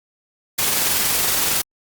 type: noise with amplitude modulation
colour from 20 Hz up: white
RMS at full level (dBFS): -18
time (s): 0.58-1.62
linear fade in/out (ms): 10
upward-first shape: sine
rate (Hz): 21.5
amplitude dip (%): 25
effects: Opus 48 kbps